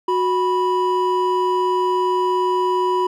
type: tone pair together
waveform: triangle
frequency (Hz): 367.2 / 984.3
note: F#4 / B5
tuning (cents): -13 / -6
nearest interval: octave + perfect fourth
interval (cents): 1707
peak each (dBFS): -17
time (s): 0.08-3.07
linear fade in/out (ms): 5
effects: none